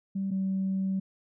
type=tone pair in turn; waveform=sine; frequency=194.1 / 191.54 Hz; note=G3 / G3; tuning=-17 / -40 cents; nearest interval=unison; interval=23 cents; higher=first; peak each=-27 / -25 dBFS; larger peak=second; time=0.15-0.31 / 0.31-1 s; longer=second; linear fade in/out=10 ms; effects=tanh soft clip ceiling -22 dBFS